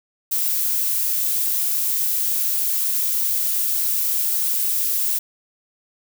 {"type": "noise", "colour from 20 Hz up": "violet", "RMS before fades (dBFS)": -21, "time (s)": [0.31, 5.19], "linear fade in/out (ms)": 10, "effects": []}